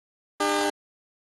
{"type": "tone pair together", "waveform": "15% pulse", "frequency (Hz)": [301.2, 402.1], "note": ["D4", "G4"], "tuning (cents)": [44, 44], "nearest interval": "perfect fourth", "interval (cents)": 500, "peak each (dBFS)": [-19, -18], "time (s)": [0.4, 0.7], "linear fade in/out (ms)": 5, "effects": ["AAC 32 kbps"]}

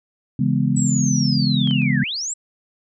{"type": "chord", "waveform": "sine", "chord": "C# minor seventh", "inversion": "none", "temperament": "just", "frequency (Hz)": [138.59, 166.31, 207.9, 249.5], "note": ["C#3", "E3", "G#3", "B3"], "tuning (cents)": [0, 16, 2, 18], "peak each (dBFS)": [-20, -23, -21, -22], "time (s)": [0.39, 2.04], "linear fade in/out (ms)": 5}
{"type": "linear two-way sweep", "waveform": "sine", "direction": "down then up", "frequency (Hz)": [7902, 1542, 7902], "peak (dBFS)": -23, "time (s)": [0.76, 2.34], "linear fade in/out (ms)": 10, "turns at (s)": 2.01}
{"type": "clicks", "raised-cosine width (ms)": 0.3, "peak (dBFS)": [-22, -20, -29], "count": 3, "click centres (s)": [1.674, 1.71, 1.819]}
{"effects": []}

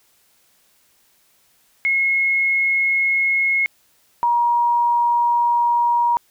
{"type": "tone pair in turn", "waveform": "sine", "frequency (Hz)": [2168, 950.8], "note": ["C#7", "A#5"], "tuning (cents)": [-39, 34], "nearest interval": "octave + major second", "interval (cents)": 1427, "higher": "first", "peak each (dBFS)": [-15, -14], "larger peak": "second", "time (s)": [[1.85, 3.66], [4.23, 6.17]], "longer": "second", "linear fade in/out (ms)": 0, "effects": ["white hiss -59 dBFS RMS until 6.3 s"]}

